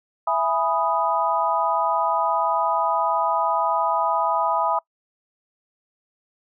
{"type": "chord", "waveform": "sine", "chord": "E major seventh", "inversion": "none", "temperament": "equal with one note detuned", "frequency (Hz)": [664.6, 830.6, 987.8, 1244.5], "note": ["E5", "G#5", "B5", "D#6"], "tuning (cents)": [14, 0, 0, 0], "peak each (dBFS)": [-25, -25, -23, -25], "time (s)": [0.27, 4.79], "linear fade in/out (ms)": 5, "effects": ["noise-tail reverb RT60 0.1 s tail -24 dB re dry"]}